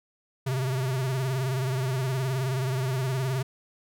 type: tone with vibrato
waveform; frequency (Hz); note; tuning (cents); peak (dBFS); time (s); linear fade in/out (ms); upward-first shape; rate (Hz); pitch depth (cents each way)
square; 130.81; C3; 0; -26; 0.46-3.43; 10; sine; 19; 78
effects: none